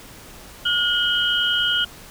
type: tone cluster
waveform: sine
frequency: 1429 / 2936 / 3166 Hz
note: F6 / F#7 / G7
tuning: +39 / -14 / +17 cents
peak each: -22 dBFS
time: 0.65-1.85 s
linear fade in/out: 10 ms
effects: pink hiss -42 dBFS RMS until 2.1 s